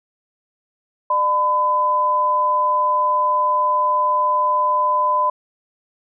sine tone pair together, 600 / 1008.3 Hz, D5 / B5, +37 / +36 cents, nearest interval major sixth, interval 899 cents, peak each -24 / -15 dBFS, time 1.1-5.3 s, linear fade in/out 5 ms, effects none

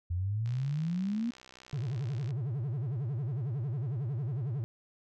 sine exponential sweep, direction up, 84.6 to 242.9 Hz, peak -29 dBFS, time 0.1-1.31 s, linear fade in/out 10 ms
click train, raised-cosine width 0.2 ms, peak -34 dBFS, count 119, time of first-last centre 0.46-2.307 s, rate 63.9 Hz
triangle tone with vibrato, 127.8 Hz, C3, 40 cents flat, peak -29 dBFS, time 1.73-4.64 s, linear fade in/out 0 ms, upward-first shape sine, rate 11 Hz, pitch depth 280 cents each way
effects none

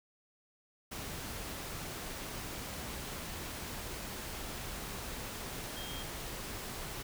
sine tone in noise, 3220 Hz, G7, 46 cents sharp, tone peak -45 dBFS, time 5.76-6.03 s, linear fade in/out 10 ms, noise pink, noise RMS -42 dBFS, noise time 0.91-7.03 s, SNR -6 dB, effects none

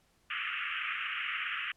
white band-pass noise, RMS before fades -36 dBFS, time 0.3-1.72 s, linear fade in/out 5 ms, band 1200 to 3000 Hz, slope 96 dB/octave, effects pink hiss -70 dBFS RMS until 1.76 s + low-pass 12000 Hz 12 dB/octave

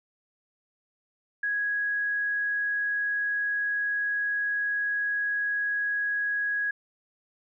sine tone, 1661.2 Hz, G#6, in tune, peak -25 dBFS, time 1.43-6.71 s, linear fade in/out 5 ms, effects none

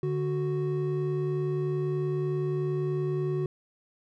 triangle tone pair together, 146.83 / 370 Hz, D3 / F#4, 0 / 0 cents, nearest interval octave + major third, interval 1600 cents, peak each -27 dBFS, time 0.03-3.46 s, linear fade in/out 2 ms, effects none

